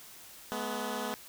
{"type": "tone pair together", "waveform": "10% pulse", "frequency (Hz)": [213, 246.9], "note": ["G#3", "B3"], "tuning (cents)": [44, 0], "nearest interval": "minor third", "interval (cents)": 256, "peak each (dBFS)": [-28, -28], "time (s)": [0.52, 1.14], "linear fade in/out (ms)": 0, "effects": ["white hiss -51 dBFS RMS until 1.28 s"]}